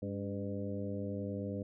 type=harmonic tone with a mistuned harmonic; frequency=100.7 Hz; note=G2; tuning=47 cents sharp; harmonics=1 / 2 / 3 / 4 / 5 / 6; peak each=-41 / -40 / -43 / -47 / -43 / -48 dBFS; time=0.02-1.63 s; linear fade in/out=5 ms; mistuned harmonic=3; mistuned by=-66 cents; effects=none